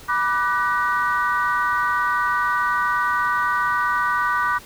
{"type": "tone cluster", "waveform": "sine", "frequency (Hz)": [978, 1178, 1495, 1906], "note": ["B5", "D6", "F#6", "A#6"], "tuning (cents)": [-17, 5, 17, 38], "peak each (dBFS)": [-24, -21, -22, -28], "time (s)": [0.08, 4.59], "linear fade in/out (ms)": 20, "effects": ["tanh soft clip ceiling -10 dBFS", "pink hiss -43 dBFS RMS until 4.65 s"]}